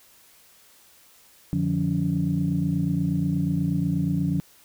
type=tone cluster; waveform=sine; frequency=91.7 / 149.4 / 177.7 / 282.8 Hz; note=F#2 / D3 / F3 / C#4; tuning=-15 / +30 / +30 / +35 cents; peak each=-33 / -25 / -24 / -28 dBFS; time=1.53-4.4 s; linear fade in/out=0 ms; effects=tanh soft clip ceiling -12 dBFS + white hiss -55 dBFS RMS until 4.64 s